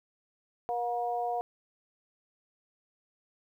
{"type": "harmonic tone", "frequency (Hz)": 238.9, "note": "A#3", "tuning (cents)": 43, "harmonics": [2, 3, 4], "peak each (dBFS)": [-36, -30, -41], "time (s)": [0.69, 1.41], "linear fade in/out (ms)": 0, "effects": ["11-bit"]}